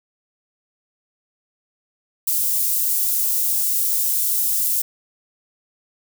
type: high-pass noise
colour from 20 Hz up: white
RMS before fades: -20 dBFS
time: 2.27-4.82 s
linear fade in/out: 5 ms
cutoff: 9800 Hz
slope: 12 dB/octave
effects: none